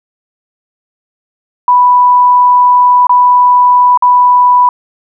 sine tone with dropouts, 987.8 Hz, B5, in tune, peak -3 dBFS, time 1.68-4.69 s, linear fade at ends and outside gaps 2 ms, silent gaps 3.069-3.094 / 3.975-4.023 s, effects none

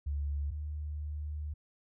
sine tone pair in turn, 71.9 / 74.86 Hz, D2 / D2, -36 / +34 cents, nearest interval minor second, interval 70 cents, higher second, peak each -31 / -35 dBFS, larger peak first, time 0.06-0.51 / 0.51-1.54 s, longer second, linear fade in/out 10 ms, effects none

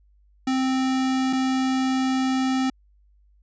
square tone pair in turn, 261.6 / 261.6 Hz, C4 / C4, 0 / 0 cents, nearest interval unison, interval 0 cents, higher neither, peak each -21 dBFS, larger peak neither, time 0.47-1.33 / 1.33-2.7 s, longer second, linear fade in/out 5 ms, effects added 50 Hz sine -55 dBFS peak until 3.42 s + resampled to 16000 Hz

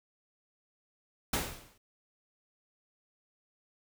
pink noise with exponential decay, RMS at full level -28 dBFS, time 1.33-1.78 s, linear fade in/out 5 ms, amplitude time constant 97 ms, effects none

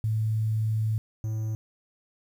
sine / triangle tone pair in turn, 109.6 / 109.6 Hz, A2 / A2, -6 / -6 cents, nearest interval unison, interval 0 cents, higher neither, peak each -23 / -25 dBFS, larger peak first, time 0.04-0.98 / 1.24-1.55 s, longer first, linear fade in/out 0 ms, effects 9-bit

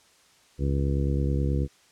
harmonic tone, 69.3 Hz, C#2, in tune, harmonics 1 / 2 / 3 / 4 / 5 / 6 / 7, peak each -25 / -27 / -34 / -34 / -35 / -40 / -37 dBFS, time 0.58-1.68 s, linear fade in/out 50 ms, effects white hiss -59 dBFS RMS until 1.91 s + low-pass 8000 Hz 12 dB/octave

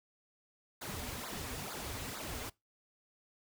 pink noise with flanger, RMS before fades -42 dBFS, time 0.81-2.5 s, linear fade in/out 10 ms, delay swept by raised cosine 0.34 to 6.14 ms, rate 2.2 Hz, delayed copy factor -0.9, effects noise-tail reverb RT60 0.2 s tail -22 dB re dry

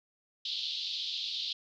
white band-pass noise, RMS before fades -36 dBFS, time 0.45-1.53 s, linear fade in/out 5 ms, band 3200 to 4400 Hz, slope 48 dB/octave, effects none

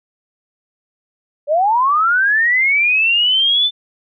sine linear sweep, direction up, 558 to 3551 Hz, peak -11 dBFS, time 1.47-3.71 s, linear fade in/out 50 ms, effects none

